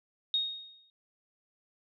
sine tone with exponential decay, 3729 Hz, A#7, in tune, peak -24 dBFS, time 0.34-0.9 s, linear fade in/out 1 ms, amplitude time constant 120 ms, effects none

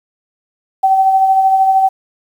sine tone with tremolo, 768 Hz, G5, 36 cents flat, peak -6 dBFS, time 0.83-1.89 s, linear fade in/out 10 ms, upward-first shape sine, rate 13 Hz, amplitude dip 40%, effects 7-bit

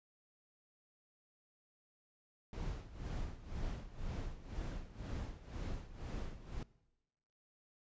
brown noise with tremolo, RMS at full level -40 dBFS, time 2.53-6.63 s, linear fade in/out 2 ms, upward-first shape sine, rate 2 Hz, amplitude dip 80%, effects noise-tail reverb RT60 1.0 s tail -21 dB re dry + resampled to 16000 Hz

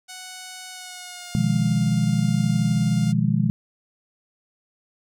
5% pulse tone with pitch glide, 740 to 703.7 Hz, F#5 to F5, 0 to +13 cents, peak -24 dBFS, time 0.08-3.13 s, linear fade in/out 20 ms, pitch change -87 cents, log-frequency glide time 0.71-1.44 s
sine chord, F half-diminished seventh, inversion second, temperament equal, 123.47 / 155.56 / 174.61 / 207.7 Hz, Cb3 / Eb3 / F3 / Ab3, 0 / 0 / 0 / 0 cents, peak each -23 / -23 / -24 / -23 dBFS, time 1.35-3.5 s, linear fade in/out 0 ms
effects none

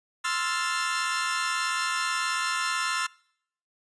sawtooth chord, F major seventh, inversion second, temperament equal, 1046.5 / 1318.5 / 1396.9 / 1760 Hz, C6 / E6 / F6 / A6, 0 / 0 / 0 / 0 cents, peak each -28 dBFS, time 0.24-3.07 s, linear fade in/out 10 ms, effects noise-tail reverb RT60 0.7 s tail -25 dB re dry + resampled to 22050 Hz

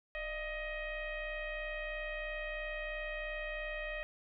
sine tone with frequency modulation, 1244.5 Hz, D#6, in tune, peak -37 dBFS, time 0.15-4.03 s, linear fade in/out 0 ms, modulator 638 Hz, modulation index 2.1, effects none

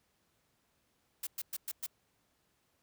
blue noise bursts, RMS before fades -38 dBFS, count 5, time 1.23-1.865 s, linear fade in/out 5 ms, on 39 ms, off 110 ms, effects pink hiss -75 dBFS RMS until 2.82 s + high-pass 60 Hz 12 dB/octave

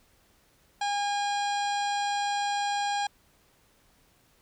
harmonic tone, 814 Hz, G#5, 35 cents flat, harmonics 1 / 2 / 3 / 4 / 5 / 6 / 7 / 9 / 10, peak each -27 / -36 / -41 / -39 / -40 / -46 / -46 / -45 / -49 dBFS, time 0.81-3.07 s, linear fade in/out 5 ms, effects pink hiss -64 dBFS RMS until 4.41 s

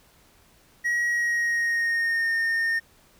triangle tone with pitch glide, 1905 to 1828.5 Hz, A#6 to A#6, +37 to -34 cents, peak -20 dBFS, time 0.84-2.8 s, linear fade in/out 20 ms, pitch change -71 cents, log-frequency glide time 1.08-2.31 s, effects pink hiss -58 dBFS RMS until 3.19 s

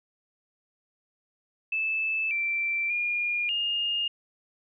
sine tone with pitch steps, 2625 / 2346 / 2421 / 2834 Hz, E7 / D7 / D#7 / F7, -8 / -2 / -48 / +25 cents, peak -25 dBFS, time 1.72-4.08 s, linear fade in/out 5 ms, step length 590 ms, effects none

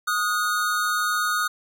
square tone pair together, 1244.5 / 1448.2 Hz, D#6 / F#6, 0 / -38 cents, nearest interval minor third, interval 262 cents, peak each -25 dBFS, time 0.07-1.48 s, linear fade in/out 10 ms, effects none

